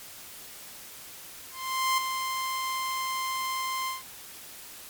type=tone with ADSR envelope; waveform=sawtooth; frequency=1046.5 Hz; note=C6; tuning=in tune; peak=-18 dBFS; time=1.51-4.03 s; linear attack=470 ms; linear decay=3 ms; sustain=-7 dB; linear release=150 ms; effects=white hiss -45 dBFS RMS until 4.89 s + MP3 96 kbps